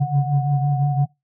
sine tone cluster, 133.9 / 139 / 144.8 / 733 Hz, C3 / C#3 / D3 / F#5, +40 / +5 / -24 / -16 cents, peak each -26 / -18 / -21 / -26 dBFS, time 0-1.06 s, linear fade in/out 20 ms, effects noise-tail reverb RT60 0.2 s tail -23 dB re dry + tanh soft clip ceiling -6 dBFS

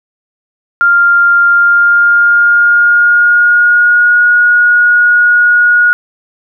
sine tone with pitch glide, 1396.9 to 1445.3 Hz, F6 to F#6, 0 to -41 cents, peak -4 dBFS, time 0.81-5.93 s, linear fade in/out 0 ms, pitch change +59 cents, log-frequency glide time 1.47-4.23 s, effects none

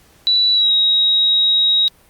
sine tone with pitch glide, 3948 to 3803 Hz, B7 to A#7, -1 to +34 cents, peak -11 dBFS, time 0.27-1.88 s, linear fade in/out 0 ms, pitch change -65 cents, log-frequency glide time 0.53-0.72 s, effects pink hiss -51 dBFS RMS until 2.09 s + Opus 48 kbps

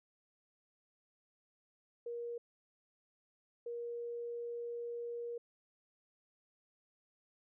sine tone bursts at uneven times, 473.3 Hz, A#4, 26 cents sharp, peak -39 dBFS, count 2, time 2.06-2.38 / 3.66-5.38 s, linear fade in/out 5 ms, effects none

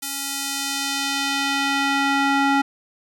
square tone with band-pass filter sweep, 277.2 Hz, C#4, in tune, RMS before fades -22 dBFS, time 0.02-2.62 s, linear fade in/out 10 ms, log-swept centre 11000 to 1100 Hz, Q 0.73, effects none

